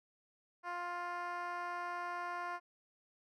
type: tone with band-pass filter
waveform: 10% pulse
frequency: 351.1 Hz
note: F4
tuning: 9 cents sharp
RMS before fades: -41 dBFS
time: 0.63-2.6 s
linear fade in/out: 50 ms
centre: 990 Hz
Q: 1.5
effects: none